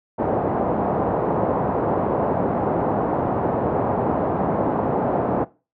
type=low-pass noise; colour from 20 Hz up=white; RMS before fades=-21 dBFS; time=0.18-5.45 s; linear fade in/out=20 ms; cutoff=840 Hz; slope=24 dB/octave; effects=noise-tail reverb RT60 0.3 s tail -20 dB re dry + high-pass 100 Hz 12 dB/octave